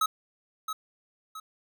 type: tone with echo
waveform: square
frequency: 1281 Hz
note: E6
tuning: 50 cents flat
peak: -23 dBFS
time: 0.01-0.06 s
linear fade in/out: 5 ms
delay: 670 ms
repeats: 2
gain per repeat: -8 dB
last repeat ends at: 1.4 s
effects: none